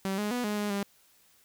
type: tone with pitch steps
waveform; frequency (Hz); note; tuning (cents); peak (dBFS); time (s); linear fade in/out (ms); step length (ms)
sawtooth; 192.9 / 208.5 / 245.7 / 208.8 / 207.2 / 200.2; G3 / G#3 / B3 / G#3 / G#3 / G3; -28 / +7 / -9 / +10 / -4 / +37; -25; 0.05-0.83; 0; 130
effects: white hiss -63 dBFS RMS until 1.44 s